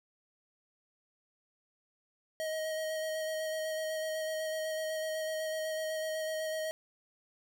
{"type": "tone with vibrato", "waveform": "square", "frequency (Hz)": 630, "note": "D#5", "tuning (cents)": 21, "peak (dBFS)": -34, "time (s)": [2.4, 6.71], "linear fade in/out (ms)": 0, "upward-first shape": "square", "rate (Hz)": 8, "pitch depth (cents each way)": 12, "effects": []}